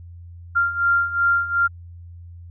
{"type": "beating tone pair", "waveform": "sine", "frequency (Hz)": [1389, 1391.7], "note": ["F6", "F6"], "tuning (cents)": [-10, -6], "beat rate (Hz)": 2.7, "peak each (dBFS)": [-22, -18], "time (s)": [0.55, 1.68], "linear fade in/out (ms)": 20, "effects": ["added 86 Hz sine -37 dBFS peak until 2.5 s"]}